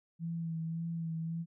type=tone with vibrato; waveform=sine; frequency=164.81 Hz; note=E3; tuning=in tune; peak=-34 dBFS; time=0.19-1.46 s; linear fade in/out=50 ms; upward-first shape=sine; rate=1.8 Hz; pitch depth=27 cents each way; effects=none